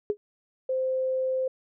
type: tone with exponential decay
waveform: sine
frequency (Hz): 415.3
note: G#4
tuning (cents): 0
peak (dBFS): -18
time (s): 0.1-0.17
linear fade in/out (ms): 0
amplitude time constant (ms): 15
type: tone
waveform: sine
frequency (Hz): 520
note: C5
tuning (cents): -11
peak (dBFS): -24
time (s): 0.69-1.48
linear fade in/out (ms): 5
effects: none